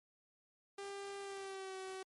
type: tone with pitch glide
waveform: sawtooth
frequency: 397.8 to 379 Hz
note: G4 to F#4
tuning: +25 to +42 cents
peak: -40 dBFS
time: 0.78-2.03 s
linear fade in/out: 5 ms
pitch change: -83 cents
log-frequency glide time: 1.2-1.76 s
effects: MP3 48 kbps